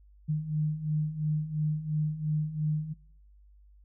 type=beating tone pair; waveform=sine; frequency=151 / 153.9 Hz; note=D3 / D#3; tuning=+48 / -19 cents; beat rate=2.9 Hz; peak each=-33 / -28 dBFS; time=0.28-2.94 s; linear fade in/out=20 ms; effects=noise-tail reverb RT60 0.6 s tail -22 dB re dry + added 50 Hz sine -54 dBFS peak until 3.84 s